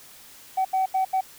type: tone bursts at uneven times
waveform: sine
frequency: 759 Hz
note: F#5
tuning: 44 cents sharp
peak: -18 dBFS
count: 4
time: 0.57-0.65 / 0.73-0.86 / 0.94-1.05 / 1.13-1.21 s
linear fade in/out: 10 ms
effects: tanh soft clip ceiling -17 dBFS + white hiss -48 dBFS RMS until 1.38 s